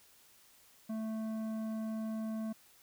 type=tone with tanh clipping; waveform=sine; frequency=220.2 Hz; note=A3; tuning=2 cents sharp; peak=-37 dBFS; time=0.89-2.53 s; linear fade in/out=10 ms; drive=11 dB; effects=white hiss -63 dBFS RMS until 2.82 s